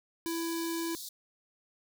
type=tone; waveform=square; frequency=332.5 Hz; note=E4; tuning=15 cents sharp; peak=-33 dBFS; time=0.26-0.95 s; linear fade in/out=0 ms
type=high-pass noise; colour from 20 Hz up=pink; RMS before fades=-43 dBFS; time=0.26-1.09 s; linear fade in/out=5 ms; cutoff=3600 Hz; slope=96 dB/octave
effects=none

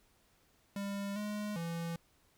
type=tone with pitch steps; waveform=square; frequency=199.8 / 208.9 / 167.9 Hz; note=G3 / G#3 / E3; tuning=+33 / +10 / +32 cents; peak=-37 dBFS; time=0.76-1.96 s; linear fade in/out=2 ms; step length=400 ms; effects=pink hiss -70 dBFS RMS until 2.37 s

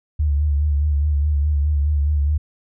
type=tone with vibrato; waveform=sine; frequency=73.42 Hz; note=D2; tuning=in tune; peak=-15 dBFS; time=0.19-2.38 s; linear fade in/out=10 ms; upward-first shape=sine; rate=4.8 Hz; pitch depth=58 cents each way; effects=none

